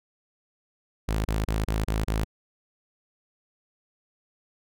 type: tone bursts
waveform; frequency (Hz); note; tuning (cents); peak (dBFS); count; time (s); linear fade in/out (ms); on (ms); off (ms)
sawtooth; 53.7; A1; -41; -20; 6; 1.08-2.245; 10; 170; 29
effects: none